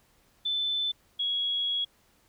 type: tone pair in turn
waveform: sine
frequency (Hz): 3520 / 3329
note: A7 / G#7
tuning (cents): 0 / +3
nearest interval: minor second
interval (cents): 97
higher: first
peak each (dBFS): -26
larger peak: neither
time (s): 0.45-0.92 / 1.19-1.85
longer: second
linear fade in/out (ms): 10
effects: pink hiss -65 dBFS RMS until 2.28 s